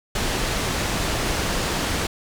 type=low-pass noise; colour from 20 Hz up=pink; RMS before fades=-24 dBFS; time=0.15-2.07 s; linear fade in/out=5 ms; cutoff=8100 Hz; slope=12 dB/octave; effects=none